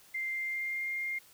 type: tone with pitch glide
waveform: sine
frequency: 2093 to 2117 Hz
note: C7 to C7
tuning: 0 to +20 cents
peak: -32 dBFS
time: 0.14-1.19 s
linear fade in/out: 10 ms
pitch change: +20 cents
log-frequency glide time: 0.27-0.9 s
effects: white hiss -59 dBFS RMS until 1.33 s

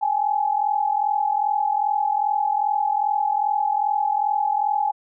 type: tone pair together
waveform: sine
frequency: 808 / 850.5 Hz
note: G#5 / G#5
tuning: -48 / +41 cents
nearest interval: minor second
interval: 89 cents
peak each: -22 / -21 dBFS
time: 0.01-4.92 s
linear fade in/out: 20 ms
effects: none

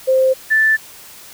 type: tone pair in turn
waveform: sine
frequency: 523.3 / 1760.2 Hz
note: C5 / A6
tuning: 0 / 0 cents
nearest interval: octave + major sixth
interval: 2100 cents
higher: second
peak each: -10 dBFS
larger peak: neither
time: 0.07-0.34 / 0.5-0.77 s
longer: neither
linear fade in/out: 20 ms
effects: white hiss -39 dBFS RMS until 1.33 s

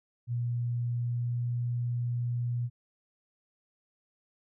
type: tone with pitch glide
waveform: sine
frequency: 120 to 120.7 Hz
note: B2 to B2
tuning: -49 to -39 cents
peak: -28 dBFS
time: 0.27-2.7 s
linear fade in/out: 50 ms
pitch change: +10 cents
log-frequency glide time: 0.96-1.43 s
effects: none

